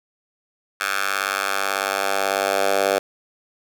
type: tone with high-pass filter sweep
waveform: 10% pulse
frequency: 98.2 Hz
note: G2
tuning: 4 cents sharp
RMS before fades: -22 dBFS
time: 0.8-2.99 s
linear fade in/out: 10 ms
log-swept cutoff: 1400 to 570 Hz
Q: 1.9
effects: none